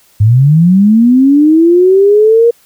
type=linear sweep; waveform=sine; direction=up; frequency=99.7 to 474.8 Hz; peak=-3 dBFS; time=0.2-2.51 s; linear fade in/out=10 ms; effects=white hiss -48 dBFS RMS until 2.65 s